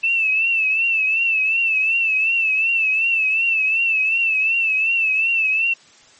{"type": "tone with vibrato", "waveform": "sine", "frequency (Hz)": 2645, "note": "E7", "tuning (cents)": 5, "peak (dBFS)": -15, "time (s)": [0.03, 5.74], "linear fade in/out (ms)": 10, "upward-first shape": "triangle", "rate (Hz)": 2.7, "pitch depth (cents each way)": 82, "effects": ["white hiss -49 dBFS RMS until 6.19 s", "MP3 32 kbps"]}